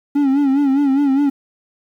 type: tone with vibrato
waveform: triangle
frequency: 277.2 Hz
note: C#4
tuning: in tune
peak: -10 dBFS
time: 0.15-1.3 s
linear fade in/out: 10 ms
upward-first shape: sine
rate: 4.9 Hz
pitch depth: 82 cents each way
effects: 8-bit